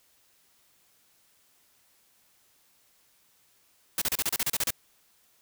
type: noise bursts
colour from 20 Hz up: white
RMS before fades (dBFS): -27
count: 11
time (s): 3.98-4.706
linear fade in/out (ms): 2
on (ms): 36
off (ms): 33
effects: white hiss -65 dBFS RMS until 5.41 s